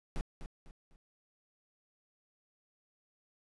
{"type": "noise with echo", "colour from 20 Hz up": "brown", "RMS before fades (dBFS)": -34, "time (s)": [0.16, 0.21], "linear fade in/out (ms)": 0, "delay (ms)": 250, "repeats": 3, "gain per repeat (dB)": -9, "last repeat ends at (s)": 0.96, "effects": ["resampled to 24000 Hz"]}